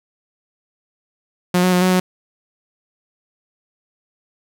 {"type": "tone with pitch steps", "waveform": "sawtooth", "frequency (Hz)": [179.2, 183.1, 179.5, 184.6, 183.3], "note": ["F3", "F#3", "F3", "F#3", "F#3"], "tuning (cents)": [45, -18, 48, -4, -16], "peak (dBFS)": -9, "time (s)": [1.54, 2], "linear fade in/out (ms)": 5, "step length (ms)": 92, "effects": []}